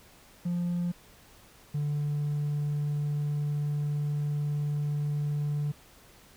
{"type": "tone pair in turn", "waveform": "triangle", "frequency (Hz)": [174.61, 146.83], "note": ["F3", "D3"], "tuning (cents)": [0, 0], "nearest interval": "minor third", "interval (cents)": 300, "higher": "first", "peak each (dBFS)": -24, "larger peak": "neither", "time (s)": [[0.45, 0.92], [1.74, 5.72]], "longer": "second", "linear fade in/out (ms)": 10, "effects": ["tanh soft clip ceiling -22 dBFS", "pink hiss -56 dBFS RMS until 6.36 s"]}